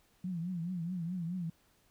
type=tone with vibrato; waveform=sine; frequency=174.61 Hz; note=F3; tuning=in tune; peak=-34 dBFS; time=0.24-1.5 s; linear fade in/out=5 ms; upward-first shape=triangle; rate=4.7 Hz; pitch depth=140 cents each way; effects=pink hiss -69 dBFS RMS until 1.9 s